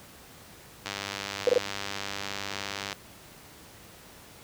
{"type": "click train", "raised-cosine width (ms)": 0.2, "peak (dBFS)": -15, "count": 207, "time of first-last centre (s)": [0.86, 2.928], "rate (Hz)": 99.6}
{"type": "tone bursts", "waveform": "sine", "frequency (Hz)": 493.9, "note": "B4", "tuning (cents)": 0, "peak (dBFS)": -17, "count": 3, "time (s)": [1.47, 1.579], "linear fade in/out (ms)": 2, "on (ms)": 21, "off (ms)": 23}
{"effects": ["pink hiss -50 dBFS RMS until 4.43 s", "high-pass 60 Hz 12 dB/octave"]}